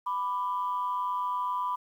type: tone pair together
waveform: sine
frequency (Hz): 993 / 1180.9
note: B5 / D6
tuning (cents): +9 / +9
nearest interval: minor third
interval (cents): 300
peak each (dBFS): -28 / -33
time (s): 0.06-1.76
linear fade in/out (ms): 10
effects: tanh soft clip ceiling -21 dBFS + 10-bit